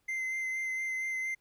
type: tone with vibrato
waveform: triangle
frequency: 2071 Hz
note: C7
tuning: 18 cents flat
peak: -30 dBFS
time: 0.08-1.35 s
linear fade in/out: 10 ms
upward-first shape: sine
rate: 4.3 Hz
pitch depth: 16 cents each way
effects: pink hiss -75 dBFS RMS until 1.4 s